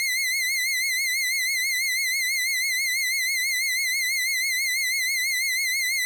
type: tone with vibrato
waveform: sawtooth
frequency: 2082 Hz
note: C7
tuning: 9 cents flat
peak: -19 dBFS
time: 0-6.05 s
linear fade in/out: 0 ms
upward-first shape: triangle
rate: 6.1 Hz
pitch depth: 100 cents each way
effects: none